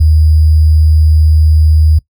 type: tone with sample-and-hold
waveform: sine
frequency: 77.78 Hz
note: D#2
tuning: in tune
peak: -4 dBFS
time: 0-1.99 s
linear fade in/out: 10 ms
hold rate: 4900 Hz
effects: noise-tail reverb RT60 0.1 s tail -20 dB re dry